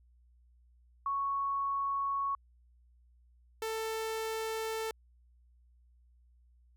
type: tone pair in turn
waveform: sine / sawtooth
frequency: 1108.7 / 443.7 Hz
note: C#6 / A4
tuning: 0 / +14 cents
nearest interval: octave + major third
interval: 1586 cents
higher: first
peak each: -30 / -30 dBFS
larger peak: neither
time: 1.06-2.35 / 3.62-4.91 s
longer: neither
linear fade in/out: 2 ms
effects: added 60 Hz sine -61 dBFS peak until 6.76 s